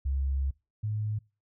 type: tone pair in turn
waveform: sine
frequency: 67.9 / 106.71 Hz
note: C#2 / G#2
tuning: -35 / +47 cents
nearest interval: minor sixth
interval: 782 cents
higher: second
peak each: -26 / -28 dBFS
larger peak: first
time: 0.05-0.51 / 0.83-1.19 s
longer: first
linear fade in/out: 10 ms
effects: noise-tail reverb RT60 0.3 s tail -24 dB re dry